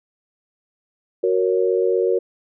sine chord, F# major, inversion none, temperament equal, 370 / 466.2 / 554.4 Hz, F#4 / A#4 / C#5, 0 / 0 / 0 cents, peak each -19 / -19 / -24 dBFS, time 1.23-2.19 s, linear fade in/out 10 ms, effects none

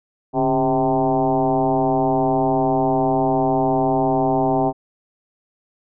sine tone with frequency modulation, 523.3 Hz, C5, in tune, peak -15 dBFS, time 0.33-4.73 s, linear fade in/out 50 ms, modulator 126 Hz, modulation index 2.8, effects none

